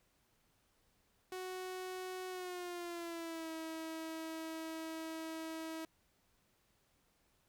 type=tone with pitch glide; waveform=sawtooth; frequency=370 to 322.1 Hz; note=F#4 to E4; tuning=0 to -40 cents; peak=-38 dBFS; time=1.32-5.85 s; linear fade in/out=2 ms; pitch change=-240 cents; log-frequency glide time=2.29-3.5 s; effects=pink hiss -75 dBFS RMS until 7.48 s